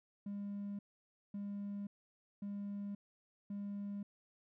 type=tone bursts; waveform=triangle; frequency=202.1 Hz; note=G#3; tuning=47 cents flat; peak=-37 dBFS; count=4; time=0.26-4.03 s; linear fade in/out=5 ms; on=530 ms; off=550 ms; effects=tanh soft clip ceiling -35 dBFS